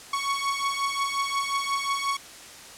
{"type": "beating tone pair", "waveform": "sawtooth", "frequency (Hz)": [1108.7, 1114.3], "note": ["C#6", "C#6"], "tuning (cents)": [0, 9], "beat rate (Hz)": 5.6, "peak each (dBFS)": [-25, -24], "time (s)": [0.13, 2.17], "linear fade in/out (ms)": 5, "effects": ["white hiss -44 dBFS RMS until 2.77 s", "low-pass 9000 Hz 12 dB/octave"]}